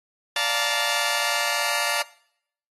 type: chord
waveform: 10% pulse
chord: Bb major seventh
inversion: first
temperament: just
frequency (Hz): 582.7 / 699.2 / 874.1 / 932.3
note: D5 / F5 / A5 / Bb5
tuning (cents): -14 / +2 / -12 / 0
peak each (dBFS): -20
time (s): 0.36-2.02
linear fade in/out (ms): 2
effects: noise-tail reverb RT60 0.7 s tail -21 dB re dry + AAC 32 kbps